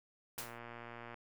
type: click train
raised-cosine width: 0.5 ms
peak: -33 dBFS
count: 91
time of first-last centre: 0.38-1.143 s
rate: 118 Hz
type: noise with exponential decay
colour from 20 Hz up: white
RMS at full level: -39 dBFS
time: 0.38-0.59 s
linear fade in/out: 5 ms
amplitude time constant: 44 ms
effects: none